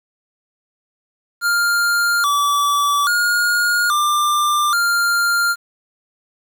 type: tone with pitch steps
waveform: square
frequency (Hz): 1402 / 1153 / 1429 / 1189 / 1397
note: F6 / D6 / F6 / D6 / F6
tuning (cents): +6 / -32 / +39 / +21 / 0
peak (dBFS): -15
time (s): 1.41-5.56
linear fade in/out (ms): 50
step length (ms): 830
effects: 8-bit